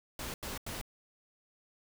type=noise bursts; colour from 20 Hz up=pink; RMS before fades=-40 dBFS; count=3; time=0.19-0.814 s; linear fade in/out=2 ms; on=150 ms; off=87 ms; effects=none